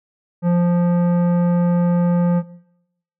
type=tone with tanh clipping; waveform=sine; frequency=174.61 Hz; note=F3; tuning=in tune; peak=-15 dBFS; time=0.42-2.43 s; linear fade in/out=50 ms; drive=13 dB; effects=noise-tail reverb RT60 0.8 s tail -19 dB re dry